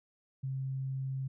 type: tone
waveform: sine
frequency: 133.4 Hz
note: C3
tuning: 34 cents sharp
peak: -33 dBFS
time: 0.43-1.28 s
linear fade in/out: 10 ms
effects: none